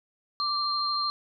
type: tone pair together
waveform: sine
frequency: 1173 / 4180 Hz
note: D6 / C8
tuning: -2 / -2 cents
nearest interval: octave + minor seventh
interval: 2200 cents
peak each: -28 dBFS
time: 0.4-1.1 s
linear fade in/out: 0 ms
effects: none